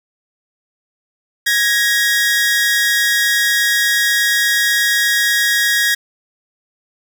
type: tone pair together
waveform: sawtooth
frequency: 1656.7 / 1885 Hz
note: G#6 / A#6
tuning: -5 / +19 cents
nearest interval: major second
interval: 224 cents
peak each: -12 dBFS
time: 1.46-5.95 s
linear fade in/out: 10 ms
effects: none